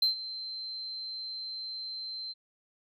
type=tone with ADSR envelope; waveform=sine; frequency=4109 Hz; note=C8; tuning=32 cents flat; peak=-19 dBFS; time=0.02-2.34 s; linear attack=5 ms; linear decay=120 ms; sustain=-17 dB; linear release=30 ms; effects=tanh soft clip ceiling -21 dBFS